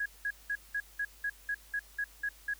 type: tone bursts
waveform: sine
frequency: 1661.2 Hz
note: G#6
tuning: in tune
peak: -30 dBFS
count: 11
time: 0-2.538 s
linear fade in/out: 5 ms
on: 58 ms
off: 190 ms
effects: added 50 Hz sine -58 dBFS peak until 2.59 s + white hiss -58 dBFS RMS until 2.59 s